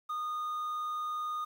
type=tone with quantisation; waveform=triangle; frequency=1229 Hz; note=D#6; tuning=22 cents flat; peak=-31 dBFS; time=0.09-1.45 s; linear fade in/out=10 ms; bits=10; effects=none